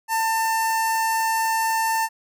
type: tone with notch filter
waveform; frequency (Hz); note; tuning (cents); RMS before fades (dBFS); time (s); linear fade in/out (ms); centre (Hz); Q
sawtooth; 896; A5; +31; -22; 0.08-2.09; 50; 3500; 1.3
effects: none